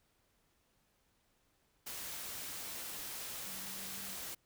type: tone in noise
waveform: sine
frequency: 191.3 Hz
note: G3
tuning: 42 cents flat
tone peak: -55 dBFS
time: 3.46-4.16 s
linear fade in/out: 10 ms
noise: white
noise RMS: -44 dBFS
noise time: 1.86-4.35 s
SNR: -14 dB
effects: pink hiss -75 dBFS RMS until 4.45 s